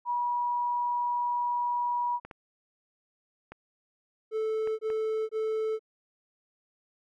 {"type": "tone", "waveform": "sine", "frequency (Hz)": 967, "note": "B5", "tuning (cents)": -37, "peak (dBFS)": -26, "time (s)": [0.05, 2.2], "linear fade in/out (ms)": 50}
{"type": "clicks", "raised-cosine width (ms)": 0.5, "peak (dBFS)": -28, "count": 5, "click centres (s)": [2.25, 2.312, 3.52, 4.674, 4.902]}
{"type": "tone bursts", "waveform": "triangle", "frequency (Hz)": 438.1, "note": "A4", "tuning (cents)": -7, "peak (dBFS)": -25, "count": 3, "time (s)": [4.31, 5.794], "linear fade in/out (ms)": 50, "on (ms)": 480, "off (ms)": 22}
{"effects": []}